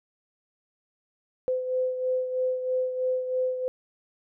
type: beating tone pair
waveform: sine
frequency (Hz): 510 / 513.1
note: C5 / C5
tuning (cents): -44 / -34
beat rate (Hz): 3.1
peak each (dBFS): -25 / -33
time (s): 1.48-3.68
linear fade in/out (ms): 0
effects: none